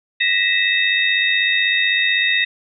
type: tone cluster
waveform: sine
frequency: 1874 / 1970 / 2617 / 3715 Hz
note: A#6 / B6 / E7 / A#7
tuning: +9 / -5 / -13 / -7 cents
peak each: -20 dBFS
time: 0.2-2.45 s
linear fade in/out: 10 ms
effects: none